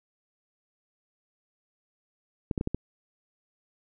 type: clicks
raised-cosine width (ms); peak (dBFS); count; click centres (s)
3; -15; 5; 2.512 / 2.578 / 2.611 / 2.674 / 2.746
effects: none

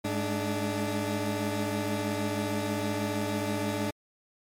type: tone cluster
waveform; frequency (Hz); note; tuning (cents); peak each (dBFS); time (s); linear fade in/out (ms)
20% pulse; 103 / 212.3 / 293.6; G#2 / G#3 / D4; -14 / +38 / 0; -28 / -29 / -27; 0.04-3.91; 10
effects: MP3 64 kbps

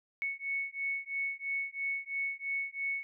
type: beating tone pair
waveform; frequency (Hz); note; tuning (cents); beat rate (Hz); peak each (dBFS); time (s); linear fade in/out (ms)
sine; 2211 / 2214; C#7 / C#7; -5 / -3; 3; -36 / -36; 0.22-3.03; 0
effects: none

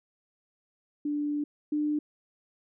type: tone pair in turn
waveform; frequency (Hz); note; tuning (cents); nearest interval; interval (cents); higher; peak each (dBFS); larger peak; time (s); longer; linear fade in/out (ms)
sine; 293.7 / 298.8; D4 / D4; 0 / +30; unison; 30; second; -27 / -25; second; 1.05-1.44 / 1.72-1.99; first; 5
effects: none

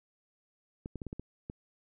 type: clicks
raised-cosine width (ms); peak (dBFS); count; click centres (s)
3; -26; 7; 0.859 / 0.957 / 1.018 / 1.067 / 1.129 / 1.196 / 1.499
effects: none

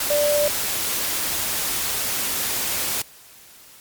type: tone in noise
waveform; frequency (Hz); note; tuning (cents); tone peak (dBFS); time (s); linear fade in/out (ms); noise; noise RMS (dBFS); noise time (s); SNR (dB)
sine; 587.3; D5; 0; -17; 0.1-0.48; 5; white; -24; 0-3.02; +4
effects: white hiss -47 dBFS RMS until 3.8 s + MP3 96 kbps

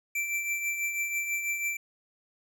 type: tone with tremolo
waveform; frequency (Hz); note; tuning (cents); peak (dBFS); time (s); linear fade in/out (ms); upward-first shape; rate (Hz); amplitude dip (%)
square; 2341; D7; -6; -27; 0.15-1.77; 5; triangle; 6.1; 55
effects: none

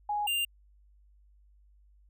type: tone pair in turn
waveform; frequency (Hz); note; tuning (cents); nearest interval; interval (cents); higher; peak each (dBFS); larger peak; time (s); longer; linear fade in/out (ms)
sine / square; 830.6 / 2794; G#5 / F7; 0 / 0; octave + major sixth; 2100; second; -28; neither; 0.09-0.27 / 0.27-0.45; neither; 5
effects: added 50 Hz sine -58 dBFS peak until 2.09 s

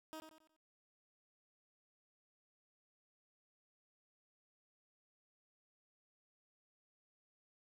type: tone with echo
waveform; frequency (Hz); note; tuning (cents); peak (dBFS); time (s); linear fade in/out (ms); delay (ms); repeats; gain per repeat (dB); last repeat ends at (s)
15% pulse; 315.1; D#4; +22; -40; 0.13-0.2; 0; 91; 4; -8; 0.564
effects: none

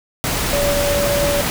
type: tone in noise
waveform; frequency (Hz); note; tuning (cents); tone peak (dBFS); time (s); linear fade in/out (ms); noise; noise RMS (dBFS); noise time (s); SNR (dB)
sine; 573; D5; -43; -17; 0.53-1.41; 0; pink; -20; 0.24-1.5; 0
effects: none

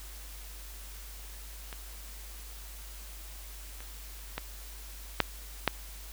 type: clicks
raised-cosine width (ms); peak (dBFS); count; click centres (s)
0.3; -25 / -29 / -17 / -6 / -7; 5; 1.728 / 3.805 / 4.38 / 5.203 / 5.677
effects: added 50 Hz sine -44 dBFS peak until 6.12 s + white hiss -49 dBFS RMS until 6.12 s

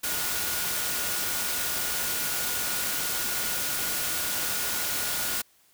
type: tone in noise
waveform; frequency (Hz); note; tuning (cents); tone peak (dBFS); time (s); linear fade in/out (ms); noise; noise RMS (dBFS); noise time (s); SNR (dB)
sine; 1445; F#6; -41; -39; 0.03-5.42; 10; white; -29; 0.03-5.42; -13
effects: white hiss -62 dBFS RMS until 5.73 s

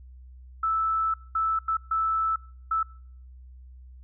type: tone bursts at uneven times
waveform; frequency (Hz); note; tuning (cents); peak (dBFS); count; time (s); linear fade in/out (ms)
sine; 1315; E6; -5; -22; 5; 0.63-1.14 / 1.35-1.59 / 1.68-1.77 / 1.91-2.36 / 2.71-2.83; 5
effects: noise-tail reverb RT60 0.6 s tail -25 dB re dry + added 63 Hz sine -44 dBFS peak until 4.03 s

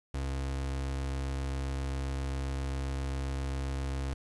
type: tone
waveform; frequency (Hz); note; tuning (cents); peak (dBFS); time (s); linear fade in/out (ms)
35% pulse; 67.5; C#2; -45; -30; 0.14-4.14; 5
effects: resampled to 24000 Hz + 10-bit

